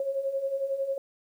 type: beating tone pair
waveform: sine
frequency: 536 / 547 Hz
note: C5 / C#5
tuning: +42 / -23 cents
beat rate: 11 Hz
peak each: -34 / -28 dBFS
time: 0-0.98 s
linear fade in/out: 2 ms
effects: 10-bit